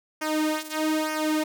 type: tone with flanger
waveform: sawtooth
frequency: 310 Hz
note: D#4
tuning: 6 cents flat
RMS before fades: -26 dBFS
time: 0.21-1.44 s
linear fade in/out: 10 ms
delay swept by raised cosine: 0.25 to 3.25 ms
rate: 1.1 Hz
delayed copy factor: -0.8
effects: none